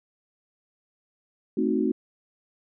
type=chord; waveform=sine; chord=A diminished seventh; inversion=none; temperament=equal; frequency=220 / 261.6 / 311.1 / 370 Hz; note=A3 / C4 / Eb4 / Gb4; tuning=0 / 0 / 0 / 0 cents; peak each=-27 dBFS; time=1.57-1.92 s; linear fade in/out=5 ms; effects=none